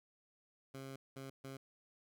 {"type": "tone bursts at uneven times", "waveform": "15% pulse", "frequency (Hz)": 135, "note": "C#3", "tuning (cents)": -45, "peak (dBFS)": -40, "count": 3, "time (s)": [[0.74, 0.96], [1.16, 1.3], [1.44, 1.57]], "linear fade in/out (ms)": 5, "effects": []}